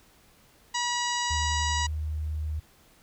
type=harmonic tone; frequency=966 Hz; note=B5; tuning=39 cents flat; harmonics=1 / 2 / 3 / 4 / 5 / 6 / 7 / 8; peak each=-30 / -33 / -35 / -36 / -37 / -38 / -38 / -39 dBFS; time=0.74-1.87 s; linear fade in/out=10 ms
type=tone; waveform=sine; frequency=76.9 Hz; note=D#2; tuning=20 cents flat; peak=-28 dBFS; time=1.3-2.6 s; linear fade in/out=10 ms
effects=pink hiss -59 dBFS RMS until 3.02 s